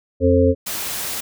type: harmonic tone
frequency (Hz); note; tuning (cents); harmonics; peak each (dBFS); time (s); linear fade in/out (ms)
88.4; F2; +22; 1 / 3 / 5 / 6; -17 / -17 / -17 / -17; 0.2-0.55; 50
type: noise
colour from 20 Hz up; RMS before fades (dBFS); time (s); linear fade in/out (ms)
white; -26; 0.66-1.21; 10
effects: none